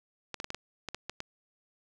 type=clicks; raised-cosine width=0.2 ms; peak=-19 dBFS; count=9; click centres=0.343 / 0.401 / 0.444 / 0.504 / 0.546 / 0.887 / 0.946 / 1.096 / 1.204 s; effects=none